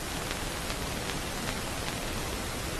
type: two click trains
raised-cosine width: 0.2 ms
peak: -19 / -10 dBFS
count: 45 / 5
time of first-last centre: 0.12-2.331 / 0.31-1.885 s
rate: 19.9 / 2.54 Hz
effects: pink hiss -36 dBFS RMS until 2.79 s + AAC 32 kbps